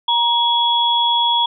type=tone pair together; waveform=sine; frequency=944 / 3355 Hz; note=A#5 / G#7; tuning=+22 / +17 cents; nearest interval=octave + minor seventh; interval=2195 cents; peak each=-16 dBFS; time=0.08-1.46 s; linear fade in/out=5 ms; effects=none